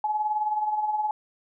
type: tone with tremolo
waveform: sine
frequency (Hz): 850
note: G#5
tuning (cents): +40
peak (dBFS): -21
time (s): 0.04-1.11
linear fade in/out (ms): 2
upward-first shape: sine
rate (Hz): 19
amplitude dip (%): 55
effects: none